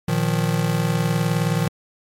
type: chord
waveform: square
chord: Bb suspended fourth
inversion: none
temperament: just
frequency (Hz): 116.54 / 155.39 / 174.81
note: Bb2 / Eb3 / F3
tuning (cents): 0 / -2 / +2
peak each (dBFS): -25 / -22 / -24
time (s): 0.08-1.68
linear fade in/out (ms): 5
effects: MP3 64 kbps